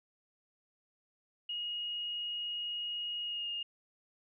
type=tone with pitch glide; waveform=sine; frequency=2878 to 2838 Hz; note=F#7 to F7; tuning=-49 to +27 cents; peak=-35 dBFS; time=1.49-3.63 s; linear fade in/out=5 ms; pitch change=-24 cents; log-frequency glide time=3.24-3.49 s; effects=none